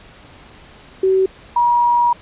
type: tone pair in turn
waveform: sine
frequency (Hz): 380 / 957.5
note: F#4 / A#5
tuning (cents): +46 / +46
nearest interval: octave + major third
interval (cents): 1600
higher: second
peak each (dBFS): -11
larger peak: neither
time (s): 1.03-1.26 / 1.56-2.13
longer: second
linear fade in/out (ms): 5
effects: pink hiss -43 dBFS RMS until 2.21 s + resampled to 8000 Hz